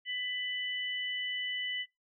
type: tone pair together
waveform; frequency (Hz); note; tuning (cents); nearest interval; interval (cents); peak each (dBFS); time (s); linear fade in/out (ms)
sine; 1992.2 / 2985; B6 / F#7; +15 / +15; perfect fifth; 700; -36 / -36; 0.05-1.86; 50
effects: noise-tail reverb RT60 0.2 s tail -23 dB re dry